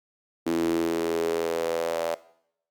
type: tone with high-pass filter sweep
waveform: sawtooth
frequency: 83.1 Hz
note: E2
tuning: 15 cents sharp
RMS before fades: -26 dBFS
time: 0.46-2.15 s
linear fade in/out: 10 ms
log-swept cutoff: 300 to 590 Hz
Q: 6.3
effects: noise-tail reverb RT60 0.7 s tail -19 dB re dry + Opus 48 kbps